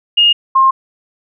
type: tone pair in turn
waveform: sine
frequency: 2847 / 1063.4 Hz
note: F7 / C6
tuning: +33 / +28 cents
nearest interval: octave + perfect fourth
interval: 1705 cents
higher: first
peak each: -6 dBFS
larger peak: neither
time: 0.17-0.33 / 0.55-0.71 s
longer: neither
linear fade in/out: 10 ms
effects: none